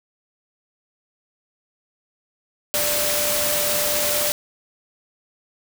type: tone in noise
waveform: sine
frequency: 591 Hz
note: D5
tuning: 11 cents sharp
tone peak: -26 dBFS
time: 2.74-4.32 s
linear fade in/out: 0 ms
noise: white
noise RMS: -22 dBFS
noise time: 2.74-4.32 s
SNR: -7 dB
effects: none